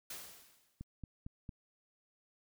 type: noise with exponential decay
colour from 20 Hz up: white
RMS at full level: -43 dBFS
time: 0.1-0.84 s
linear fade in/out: 5 ms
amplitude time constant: 160 ms
type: click train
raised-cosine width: 5 ms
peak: -32 dBFS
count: 4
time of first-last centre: 0.81-1.492 s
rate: 4.4 Hz
effects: none